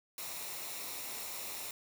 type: noise with comb filter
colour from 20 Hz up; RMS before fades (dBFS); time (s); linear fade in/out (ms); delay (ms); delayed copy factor
white; -42; 0.18-1.71; 2; 0.63; -0.5
effects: none